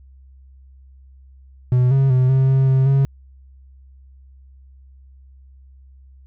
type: tone with pitch steps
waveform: triangle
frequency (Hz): 125.2 / 135.4 / 128 / 132.8 / 133.7 / 132.5 / 136.7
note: B2 / C#3 / C3 / C3 / C3 / C3 / C#3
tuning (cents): +24 / -40 / -38 / +26 / +38 / +22 / -24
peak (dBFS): -10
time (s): 1.72-3.05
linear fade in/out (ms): 0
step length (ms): 190
effects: added 66 Hz sine -43 dBFS peak until 6.26 s